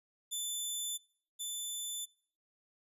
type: tone pair in turn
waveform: 15% pulse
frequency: 3520 / 3520 Hz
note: A7 / A7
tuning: 0 / 0 cents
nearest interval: unison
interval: 0 cents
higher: neither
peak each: -28 / -30 dBFS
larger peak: first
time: 0.31-0.98 / 1.39-2.06 s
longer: neither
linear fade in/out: 20 ms
effects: noise-tail reverb RT60 0.5 s tail -24 dB re dry + resampled to 32000 Hz